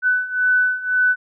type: beating tone pair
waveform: sine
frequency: 1498 / 1499.9 Hz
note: F#6 / F#6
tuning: +21 / +23 cents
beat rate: 1.9 Hz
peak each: -20 / -17 dBFS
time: 0.02-1.16 s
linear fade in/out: 50 ms
effects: none